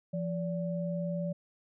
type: tone pair together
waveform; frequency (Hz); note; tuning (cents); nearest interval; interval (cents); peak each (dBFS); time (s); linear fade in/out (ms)
sine; 171.84 / 578; F3 / D5; -28 / -28; octave + major sixth; 2100; -32 / -36; 0.13-1.33; 10
effects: none